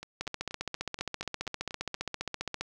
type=two click trains; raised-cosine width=0.2 ms; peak=-16 / -24 dBFS; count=37 / 9; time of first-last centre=0.21-2.61 / 0.03-1.948 s; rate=15 / 4.17 Hz; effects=none